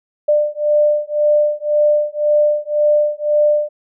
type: beating tone pair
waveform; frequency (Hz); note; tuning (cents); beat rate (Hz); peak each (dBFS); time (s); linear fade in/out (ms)
sine; 595 / 596.9; D5 / D5; +22 / +28; 1.9; -15; 0.28-3.69; 10
effects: none